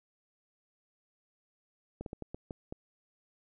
slowing click train, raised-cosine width 2 ms, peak -26 dBFS, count 7, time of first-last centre 2.01-2.725 s, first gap 52 ms, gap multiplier 1.33, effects none

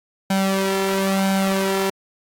sawtooth tone with flanger, 193.4 Hz, G3, 23 cents flat, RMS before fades -20 dBFS, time 0.3-1.9 s, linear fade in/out 5 ms, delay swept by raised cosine 1.3 to 2.25 ms, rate 1 Hz, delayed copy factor +0.75, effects AAC 64 kbps

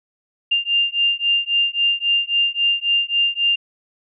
sine beating tone pair, 2795 / 2798.7 Hz, F7 / F7, +1 / +3 cents, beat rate 3.7 Hz, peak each -19 dBFS, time 0.51-3.56 s, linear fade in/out 10 ms, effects none

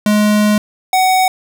square tone pair in turn, 210 / 748.4 Hz, G#3 / F#5, +19 / +20 cents, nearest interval octave + minor seventh, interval 2201 cents, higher second, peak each -10 dBFS, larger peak neither, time 0.06-0.58 / 0.93-1.28 s, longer first, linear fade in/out 2 ms, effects none

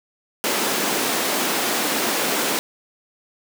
pink high-pass noise, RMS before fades -22 dBFS, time 0.44-2.59 s, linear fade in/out 0 ms, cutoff 230 Hz, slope 24 dB/octave, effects none

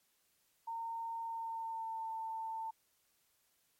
sine tone with pitch glide, 915 to 894.6 Hz, A#5 to A5, -32 to +28 cents, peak -38 dBFS, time 0.67-2.71 s, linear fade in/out 10 ms, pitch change -40 cents, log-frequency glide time 1.22-2.1 s, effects white hiss -75 dBFS RMS until 3.79 s + MP3 64 kbps

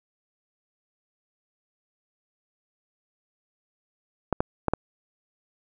clicks, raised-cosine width 1 ms, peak -8 dBFS, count 4, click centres 4.327 / 4.405 / 4.683 / 4.736 s, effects none

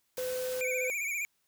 white noise, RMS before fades -42 dBFS, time 0.17-0.61 s, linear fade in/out 2 ms
triangle tone, 508 Hz, B4, 49 cents sharp, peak -30 dBFS, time 0.18-0.9 s, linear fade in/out 0 ms
square tone with vibrato, 2315 Hz, D7, 25 cents flat, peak -32 dBFS, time 0.61-1.25 s, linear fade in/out 0 ms, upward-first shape sine, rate 15 Hz, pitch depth 85 cents each way
effects white hiss -75 dBFS RMS until 1.47 s

